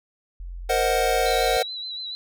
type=tone; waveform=sine; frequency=43.76 Hz; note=F1; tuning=4 cents sharp; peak=-32 dBFS; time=0.4-1.57 s; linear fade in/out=0 ms
type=chord; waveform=square; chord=C half-diminished seventh; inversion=third; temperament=equal; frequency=466.2 / 523.3 / 622.3 / 740 Hz; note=Bb4 / C5 / Eb5 / Gb5; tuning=0 / 0 / 0 / 0 cents; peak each=-26 / -26 / -28 / -24 dBFS; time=0.69-1.63 s; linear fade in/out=10 ms
type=tone with vibrato; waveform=sine; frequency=3971 Hz; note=B7; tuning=9 cents sharp; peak=-30 dBFS; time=1.26-2.15 s; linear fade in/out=0 ms; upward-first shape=sine; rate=7 Hz; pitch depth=47 cents each way
effects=none